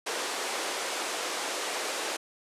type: band-pass noise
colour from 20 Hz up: pink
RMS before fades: -33 dBFS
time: 0.06-2.17 s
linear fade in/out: 10 ms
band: 370 to 9600 Hz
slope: 24 dB/octave
effects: resampled to 32000 Hz